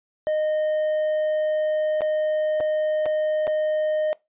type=tone with dropouts; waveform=triangle; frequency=616 Hz; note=D#5; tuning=17 cents flat; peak=-18 dBFS; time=0.27-4.13 s; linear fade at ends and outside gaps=0 ms; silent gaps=2.008-2.018 / 2.602-2.607 / 3.057-3.062 / 3.47-3.477 s; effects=noise-tail reverb RT60 0.2 s tail -22 dB re dry + resampled to 8000 Hz